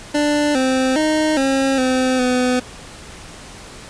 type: tone with pitch steps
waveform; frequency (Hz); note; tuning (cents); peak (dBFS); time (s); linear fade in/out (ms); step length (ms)
25% pulse; 294.8 / 260.5 / 309.6 / 269.5 / 257.5 / 251.1; D4 / C4 / D#4 / C#4 / C4 / B3; +7 / -7 / -9 / -49 / -28 / +29; -11; 0.14-2.6; 10; 410
effects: pink hiss -37 dBFS RMS until 3.89 s + resampled to 22050 Hz